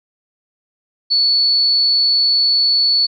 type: tone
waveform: sine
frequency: 4435 Hz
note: C#8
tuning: in tune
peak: -11 dBFS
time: 1.1-3.07 s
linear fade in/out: 20 ms
effects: none

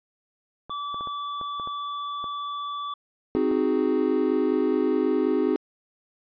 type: clicks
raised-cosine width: 1 ms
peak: -25 dBFS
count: 10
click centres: 0.696 / 0.944 / 1.009 / 1.073 / 1.413 / 1.598 / 1.674 / 2.242 / 3.369 / 3.514 s
type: tone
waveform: square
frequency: 1155 Hz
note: D6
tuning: 29 cents flat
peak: -30 dBFS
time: 0.7-2.94 s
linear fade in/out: 5 ms
type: chord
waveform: triangle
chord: Ab dominant seventh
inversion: first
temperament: equal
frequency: 261.6 / 311.1 / 370 / 415.3 Hz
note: C4 / Eb4 / Gb4 / Ab4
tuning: 0 / 0 / 0 / 0 cents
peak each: -24 dBFS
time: 3.35-5.56 s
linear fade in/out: 0 ms
effects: resampled to 11025 Hz

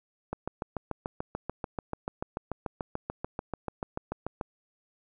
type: click train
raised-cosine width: 1 ms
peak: -18 dBFS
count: 29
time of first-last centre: 0.33-4.412 s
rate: 6.86 Hz
effects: none

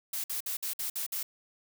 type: noise bursts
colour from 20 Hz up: blue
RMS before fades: -34 dBFS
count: 7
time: 0.13-1.23 s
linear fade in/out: 5 ms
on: 110 ms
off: 55 ms
effects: none

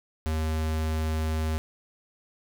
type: tone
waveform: square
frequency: 78.8 Hz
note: D#2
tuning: 23 cents sharp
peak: -26 dBFS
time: 0.26-1.58 s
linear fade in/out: 0 ms
effects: none

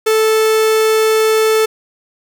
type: tone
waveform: 45% pulse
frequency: 438.6 Hz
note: A4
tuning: 6 cents flat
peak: -10 dBFS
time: 0.06-1.66 s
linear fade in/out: 10 ms
effects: none

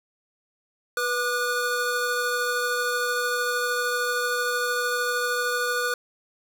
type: tone cluster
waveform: square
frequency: 490.7 / 1196 / 1459 Hz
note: B4 / D6 / F#6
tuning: -11 / +31 / -25 cents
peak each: -29 / -31 / -27 dBFS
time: 0.97-5.94 s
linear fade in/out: 2 ms
effects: none

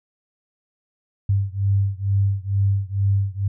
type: beating tone pair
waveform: sine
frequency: 98 / 100.2 Hz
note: G2 / G2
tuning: 0 / +38 cents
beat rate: 2.2 Hz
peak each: -20 / -21 dBFS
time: 1.29-3.48 s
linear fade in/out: 5 ms
effects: none

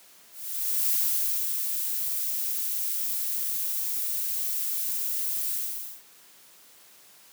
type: noise with ADSR envelope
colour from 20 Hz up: violet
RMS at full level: -24 dBFS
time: 0.31-6.03 s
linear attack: 570 ms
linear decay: 650 ms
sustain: -5 dB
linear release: 490 ms
effects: white hiss -54 dBFS RMS until 7.32 s + high-pass 150 Hz 12 dB/octave

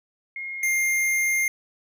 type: tone pair in turn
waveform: sine / square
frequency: 2144 / 2114 Hz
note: C7 / C7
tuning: +42 / +17 cents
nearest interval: unison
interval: 25 cents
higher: first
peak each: -30 / -21 dBFS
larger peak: second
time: 0.36-0.63 / 0.63-1.48 s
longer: second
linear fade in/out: 2 ms
effects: none

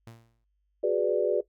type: tone with exponential decay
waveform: sawtooth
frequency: 115 Hz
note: A#2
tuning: 23 cents flat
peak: -38 dBFS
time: 0.07-0.44 s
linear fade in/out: 0 ms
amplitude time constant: 80 ms
type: chord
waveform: sine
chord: G# half-diminished seventh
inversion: third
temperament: equal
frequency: 370 / 415.3 / 493.9 / 587.3 Hz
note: F#4 / G#4 / B4 / D5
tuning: 0 / 0 / 0 / 0 cents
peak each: -28 dBFS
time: 0.83-1.41 s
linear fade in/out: 10 ms
effects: noise-tail reverb RT60 0.1 s tail -17 dB re dry + added 50 Hz sine -70 dBFS peak until 1.48 s

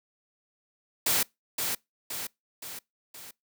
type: noise with echo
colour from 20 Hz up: white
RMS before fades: -25 dBFS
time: 1.06-1.23 s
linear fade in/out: 5 ms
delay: 520 ms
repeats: 4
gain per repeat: -5 dB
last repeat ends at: 3.31 s
effects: noise-tail reverb RT60 0.2 s tail -25 dB re dry + high-pass 100 Hz 12 dB/octave

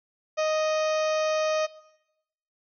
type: harmonic tone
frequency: 622.3 Hz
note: D#5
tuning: in tune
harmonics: 1 / 2 / 3 / 4 / 5 / 6 / 7 / 8 / 9 / 10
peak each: -23 / -32 / -39 / -36 / -43 / -45 / -46 / -45 / -43 / -44 dBFS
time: 0.37-1.67 s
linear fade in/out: 20 ms
effects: noise-tail reverb RT60 0.9 s tail -19 dB re dry

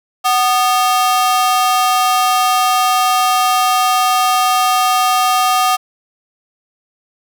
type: ring-modulated tone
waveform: 45% pulse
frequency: 987.8 Hz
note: B5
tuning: in tune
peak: -8 dBFS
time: 0.24-5.77 s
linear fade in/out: 20 ms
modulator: 241 Hz
effects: none

